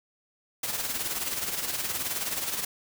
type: noise with tremolo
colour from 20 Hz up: white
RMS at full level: -29 dBFS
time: 0.63-2.65 s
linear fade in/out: 5 ms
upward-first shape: sine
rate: 19 Hz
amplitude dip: 55%
effects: none